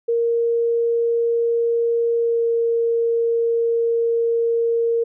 sine tone with pitch glide, 466.2 to 463.5 Hz, A#4 to A#4, 0 to -10 cents, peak -16 dBFS, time 0.08-5.04 s, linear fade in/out 10 ms, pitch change -10 cents, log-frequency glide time 2.17-2.45 s, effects none

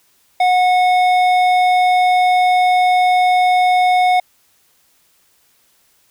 sine tone with hard clipping, 730 Hz, F#5, 24 cents flat, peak -12 dBFS, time 0.4-4.2 s, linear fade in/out 5 ms, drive 10 dB, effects white hiss -57 dBFS RMS until 6.1 s

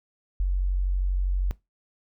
sine tone, 46.25 Hz, F#1, in tune, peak -21 dBFS, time 0.4-1.51 s, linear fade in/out 0 ms, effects noise-tail reverb RT60 0.2 s tail -20 dB re dry

